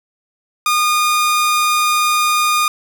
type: tone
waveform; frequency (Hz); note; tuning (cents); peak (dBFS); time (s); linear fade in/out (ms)
sawtooth; 1221; D#6; -33; -9; 0.66-2.68; 2
effects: none